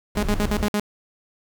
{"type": "noise", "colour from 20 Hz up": "brown", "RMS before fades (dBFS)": -26, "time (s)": [0.15, 0.68], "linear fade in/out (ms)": 5}
{"type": "tone bursts", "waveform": "sawtooth", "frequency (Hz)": 207.7, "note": "G#3", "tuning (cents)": 0, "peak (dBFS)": -16, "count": 6, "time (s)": [0.17, 0.797], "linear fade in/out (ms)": 0, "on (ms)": 57, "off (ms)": 57}
{"effects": []}